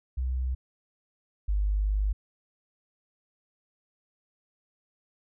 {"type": "tone pair in turn", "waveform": "sine", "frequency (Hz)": [63.7, 50.56], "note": ["C2", "G#1"], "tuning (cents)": [-46, -46], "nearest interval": "major third", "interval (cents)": 400, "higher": "first", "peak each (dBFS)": [-26, -23], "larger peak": "second", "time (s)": [[0.17, 0.55], [1.48, 2.13]], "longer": "second", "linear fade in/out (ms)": 10, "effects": []}